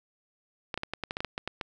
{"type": "clicks", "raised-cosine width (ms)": 0.3, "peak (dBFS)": -16, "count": 12, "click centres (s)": [0.742, 0.776, 0.834, 0.936, 1.037, 1.109, 1.169, 1.205, 1.247, 1.379, 1.476, 1.612], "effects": []}